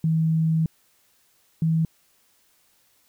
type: tone pair in turn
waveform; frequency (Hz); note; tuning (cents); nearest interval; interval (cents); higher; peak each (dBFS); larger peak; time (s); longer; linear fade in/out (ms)
sine; 160.7 / 161.72; E3 / E3; -44 / -33; unison; 11; second; -18; neither; 0.04-0.66 / 1.62-1.85; first; 2
effects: white hiss -63 dBFS RMS until 3.08 s